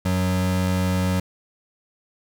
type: tone pair together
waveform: square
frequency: 92.5 / 184.2 Hz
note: F#2 / F#3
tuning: 0 / -7 cents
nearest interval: octave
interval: 1193 cents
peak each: -23 dBFS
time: 0.05-1.2 s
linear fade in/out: 5 ms
effects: none